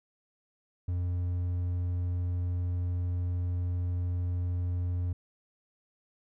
triangle tone, 88.7 Hz, F2, 27 cents sharp, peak -26 dBFS, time 0.88-5.13 s, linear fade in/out 5 ms, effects none

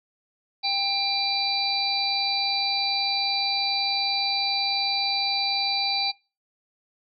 harmonic tone with a mistuned harmonic, 795 Hz, G5, 24 cents sharp, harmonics 1 / 3 / 5 / 6, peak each -29 / -31 / -27 / -27 dBFS, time 0.63-6.12 s, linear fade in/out 20 ms, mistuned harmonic 6, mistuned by -53 cents, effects noise-tail reverb RT60 0.3 s tail -22 dB re dry

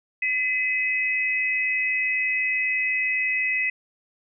sine tone pair together, 2022 / 2548 Hz, B6 / D#7, +40 / +41 cents, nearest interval major third, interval 401 cents, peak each -24 dBFS, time 0.22-3.7 s, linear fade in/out 5 ms, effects none

